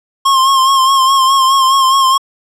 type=tone with vibrato; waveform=square; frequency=1070 Hz; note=C6; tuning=38 cents sharp; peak=-8 dBFS; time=0.25-2.18 s; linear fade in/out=10 ms; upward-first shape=sine; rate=4.8 Hz; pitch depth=44 cents each way; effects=low-pass 10000 Hz 12 dB/octave